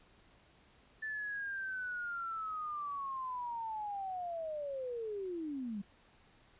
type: linear sweep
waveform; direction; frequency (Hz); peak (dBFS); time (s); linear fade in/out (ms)
sine; down; 1762 to 190.9; -37; 1.02-5.82; 10
effects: pink hiss -65 dBFS RMS until 6.59 s + resampled to 8000 Hz